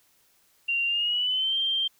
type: tone with pitch glide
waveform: sine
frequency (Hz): 2768 to 3161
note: F7 to G7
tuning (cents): -16 to +14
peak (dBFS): -23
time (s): 0.68-1.88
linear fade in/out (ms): 10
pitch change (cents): +230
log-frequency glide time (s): 0.86-1.57
effects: white hiss -64 dBFS RMS until 1.99 s